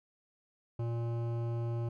sine tone with hard clipping, 117.1 Hz, A#2, 8 cents sharp, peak -34 dBFS, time 0.79-1.89 s, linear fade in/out 5 ms, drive 14 dB, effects none

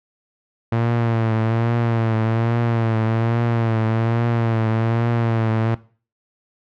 sawtooth tone with vibrato, 114.4 Hz, A#2, 32 cents flat, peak -13 dBFS, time 0.72-5.75 s, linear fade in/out 5 ms, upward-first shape triangle, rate 1.2 Hz, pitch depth 60 cents each way, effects noise-tail reverb RT60 0.4 s tail -19 dB re dry + low-pass 2000 Hz 12 dB/octave

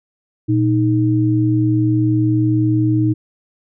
sine tone pair together, 118.02 / 312.1 Hz, A#2 / D#4, +22 / +5 cents, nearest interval octave + perfect fourth, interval 1683 cents, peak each -15 / -15 dBFS, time 0.48-3.14 s, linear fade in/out 20 ms, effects none

